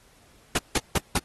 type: noise bursts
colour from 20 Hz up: pink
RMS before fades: -22 dBFS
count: 4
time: 0.55-1.18 s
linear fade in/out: 5 ms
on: 30 ms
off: 170 ms
effects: pink hiss -58 dBFS RMS until 1.24 s + AAC 32 kbps